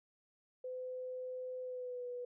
sine tone with pitch glide, 508 to 491 Hz, B4 to B4, +49 to -10 cents, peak -40 dBFS, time 0.64-2.25 s, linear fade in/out 5 ms, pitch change -59 cents, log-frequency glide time 1.62-2.07 s, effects none

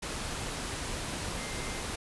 sine tone in noise, 2093 Hz, C7, in tune, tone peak -45 dBFS, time 1.37-1.82 s, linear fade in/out 10 ms, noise pink, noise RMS -36 dBFS, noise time 0.02-1.96 s, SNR -12 dB, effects resampled to 24000 Hz

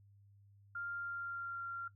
sine tone with pitch glide, 1396.9 to 1380.9 Hz, F6 to F6, 0 to -20 cents, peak -39 dBFS, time 0.75-1.88 s, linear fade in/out 5 ms, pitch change -20 cents, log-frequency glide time 0.94-1.63 s, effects noise-tail reverb RT60 0.1 s tail -17 dB re dry + added 100 Hz sine -61 dBFS peak until 1.95 s

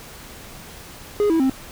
triangle tone with pitch steps, 414.6 / 326.4 / 264.4 Hz, G#4 / E4 / C4, -3 / -17 / +18 cents, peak -13 dBFS, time 1.2-1.497 s, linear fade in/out 0 ms, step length 99 ms, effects pink hiss -40 dBFS RMS until 1.71 s

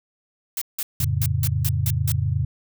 blue noise bursts, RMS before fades -26 dBFS, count 8, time 0.57-2.12 s, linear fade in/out 2 ms, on 45 ms, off 170 ms
sine chord, F augmented, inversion none, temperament equal, 87.31 / 110 / 138.59 Hz, F2 / A2 / C#3, 0 / 0 / 0 cents, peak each -24 dBFS, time 1-2.45 s, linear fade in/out 5 ms
effects none

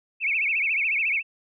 sine tone with vibrato, 2414 Hz, D7, 47 cents sharp, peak -21 dBFS, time 0.2-1.23 s, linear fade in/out 50 ms, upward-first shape sine, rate 14 Hz, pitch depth 190 cents each way, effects none

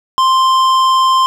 sine tone with tanh clipping, 1046.5 Hz, C6, in tune, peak -10 dBFS, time 0.18-1.26 s, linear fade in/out 0 ms, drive 13 dB, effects none

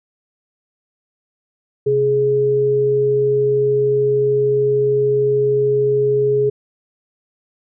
sine tone pair together, 131.82 / 418.5 Hz, C3 / G#4, +13 / +13 cents, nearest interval octave + minor sixth, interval 2000 cents, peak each -23 / -13 dBFS, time 1.86-6.5 s, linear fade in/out 10 ms, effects none

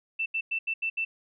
sine tone bursts at uneven times, 2668 Hz, E7, 20 cents sharp, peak -26 dBFS, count 6, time 0.19-0.26 / 0.34-0.41 / 0.51-0.59 / 0.67-0.74 / 0.82-0.9 / 0.97-1.05 s, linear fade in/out 10 ms, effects none

